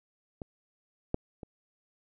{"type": "clicks", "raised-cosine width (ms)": 2, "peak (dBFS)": [-25, -14, -28], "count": 3, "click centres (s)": [0.418, 1.144, 1.432], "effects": []}